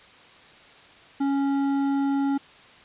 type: tone with hard clipping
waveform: sine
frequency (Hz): 277.2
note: C#4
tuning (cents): 0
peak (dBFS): -23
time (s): 1.2-2.38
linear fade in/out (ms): 10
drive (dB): 9
effects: white hiss -50 dBFS RMS until 2.84 s + resampled to 8000 Hz